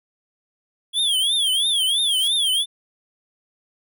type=tone with vibrato; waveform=square; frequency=3322 Hz; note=G#7; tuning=in tune; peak=-18 dBFS; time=0.93-2.66 s; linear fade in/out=50 ms; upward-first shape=triangle; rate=3 Hz; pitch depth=190 cents each way
type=noise with exponential growth; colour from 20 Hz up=blue; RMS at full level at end=-34 dBFS; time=1.82-2.28 s; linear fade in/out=2 ms; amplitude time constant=98 ms
effects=none